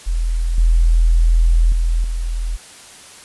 sine tone with level steps, 41.43 Hz, E1, 9 cents sharp, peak -15 / -9 / -13 / -18 dBFS, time 0.06-2.57 s, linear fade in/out 20 ms, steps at 0.58 / 1.72 / 2.04 s, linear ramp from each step 2 ms, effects white hiss -40 dBFS RMS until 3.24 s + resampled to 24000 Hz

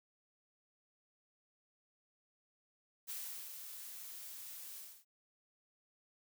blue noise with ADSR envelope, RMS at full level -43 dBFS, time 3.07-5.05 s, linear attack 29 ms, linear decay 380 ms, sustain -6 dB, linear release 280 ms, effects none

